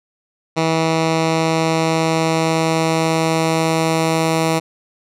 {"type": "tone with low-pass filter sweep", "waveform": "10% pulse", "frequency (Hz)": 161.8, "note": "E3", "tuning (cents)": -32, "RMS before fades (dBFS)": -17, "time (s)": [0.56, 4.6], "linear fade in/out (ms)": 20, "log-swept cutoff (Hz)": [5900, 11000], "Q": 0.83, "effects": []}